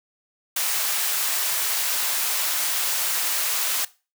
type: high-pass noise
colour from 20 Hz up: white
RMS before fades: -24 dBFS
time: 0.56-3.85 s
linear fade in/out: 5 ms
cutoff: 720 Hz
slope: 12 dB/octave
effects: noise-tail reverb RT60 0.3 s tail -19 dB re dry